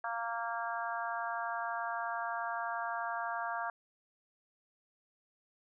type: harmonic tone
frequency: 231.6 Hz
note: A#3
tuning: 11 cents flat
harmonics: 3 / 4 / 5 / 6 / 7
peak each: -39 / -40 / -41 / -42 / -42 dBFS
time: 0.04-3.7 s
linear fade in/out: 2 ms
effects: none